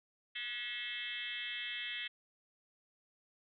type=tone with frequency modulation; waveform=sine; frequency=2635 Hz; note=E7; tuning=1 cent flat; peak=-38 dBFS; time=0.35-2.08 s; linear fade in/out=10 ms; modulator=235 Hz; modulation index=3.8; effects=none